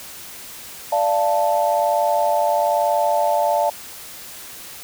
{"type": "chord", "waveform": "sine", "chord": "D minor", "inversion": "none", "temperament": "equal with one note detuned", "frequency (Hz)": [587.3, 688.4, 880], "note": ["D5", "F5", "A5"], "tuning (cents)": [0, -25, 0], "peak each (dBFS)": -20, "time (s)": [0.92, 3.7], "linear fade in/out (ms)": 5, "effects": ["white hiss -37 dBFS RMS until 4.83 s"]}